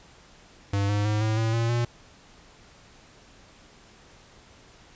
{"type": "tone with pitch steps", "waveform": "square", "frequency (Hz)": [100.1, 103.03, 106.05, 109.16, 112.36, 115.65, 119.04], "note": ["G2", "G#2", "G#2", "A2", "A2", "A#2", "A#2"], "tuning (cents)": [37, -13, 37, -13, 37, -13, 37], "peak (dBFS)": -23, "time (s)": [0.73, 1.85], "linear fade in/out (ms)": 5, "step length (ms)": 160, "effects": ["pink hiss -53 dBFS RMS until 4.95 s", "resampled to 16000 Hz"]}